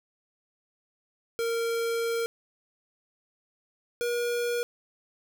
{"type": "tone pair in turn", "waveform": "square", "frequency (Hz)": [462.2, 478.6], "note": ["A#4", "A#4"], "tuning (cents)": [-15, 46], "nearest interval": "minor second", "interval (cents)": 61, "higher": "second", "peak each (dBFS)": -27, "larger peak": "neither", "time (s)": [[1.39, 2.26], [4.01, 4.63]], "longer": "first", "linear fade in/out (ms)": 0, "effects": []}